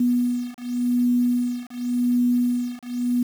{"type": "beating tone pair", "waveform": "sine", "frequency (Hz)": [244.1, 244.99], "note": ["B3", "B3"], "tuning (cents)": [-20, -14], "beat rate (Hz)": 0.89, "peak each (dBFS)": -22, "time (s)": [0, 3.23], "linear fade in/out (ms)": 5, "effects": ["7-bit"]}